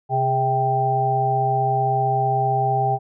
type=harmonic tone with a mistuned harmonic; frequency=130.81 Hz; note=C3; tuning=in tune; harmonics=1 / 3 / 5 / 6; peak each=-23 / -27 / -28 / -19 dBFS; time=0.09-2.99 s; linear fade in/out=50 ms; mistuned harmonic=3; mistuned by=+70 cents; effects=none